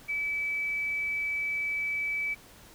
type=tone; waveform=sine; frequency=2300 Hz; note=D7; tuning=37 cents flat; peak=-28 dBFS; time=0.08-2.35 s; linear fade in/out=20 ms; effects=pink hiss -53 dBFS RMS until 2.74 s